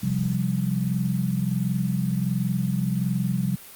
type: chord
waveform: sine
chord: C suspended fourth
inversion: none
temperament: equal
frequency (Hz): 130.81 / 174.61 / 196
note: C3 / F3 / G3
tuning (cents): 0 / 0 / 0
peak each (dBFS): -26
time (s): 0.03-3.56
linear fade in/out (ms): 5
effects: white hiss -44 dBFS RMS until 3.75 s + Opus 48 kbps